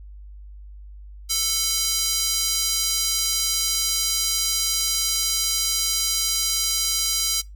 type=tone with high-pass filter; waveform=square; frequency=442.9 Hz; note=A4; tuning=11 cents sharp; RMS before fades=-23 dBFS; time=1.29-7.42 s; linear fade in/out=20 ms; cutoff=5000 Hz; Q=1.5; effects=noise-tail reverb RT60 0.2 s tail -23 dB re dry + added 50 Hz sine -38 dBFS peak until 7.55 s